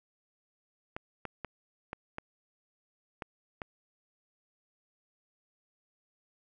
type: clicks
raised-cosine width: 0.5 ms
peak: -22 dBFS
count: 7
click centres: 0.965 / 1.253 / 1.447 / 1.931 / 2.184 / 3.222 / 3.618 s
effects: none